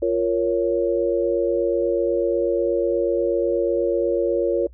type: chord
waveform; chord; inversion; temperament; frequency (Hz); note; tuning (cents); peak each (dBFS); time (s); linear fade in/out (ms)
sine; Bb minor; second; equal; 349.2 / 466.2 / 554.4; F4 / Bb4 / Db5; 0 / 0 / 0; -22; 0.02-4.67; 5
effects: noise-tail reverb RT60 0.1 s tail -24 dB re dry + added 60 Hz sine -42 dBFS peak until 4.73 s